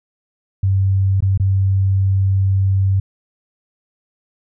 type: tone with dropouts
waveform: sine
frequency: 96.6 Hz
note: G2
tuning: 25 cents flat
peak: -12 dBFS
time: 0.63-3 s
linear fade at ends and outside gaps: 5 ms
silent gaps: 1.206-1.223 / 1.376-1.398 s
effects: none